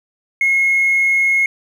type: tone with hard clipping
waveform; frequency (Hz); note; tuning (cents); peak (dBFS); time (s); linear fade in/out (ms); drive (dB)
sine; 2164; C#7; -42; -12; 0.41-1.46; 2; 1
effects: none